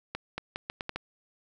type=accelerating click train; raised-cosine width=0.3 ms; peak=-17 dBFS; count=7; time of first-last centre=0.15-0.96 s; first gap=230 ms; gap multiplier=0.78; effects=none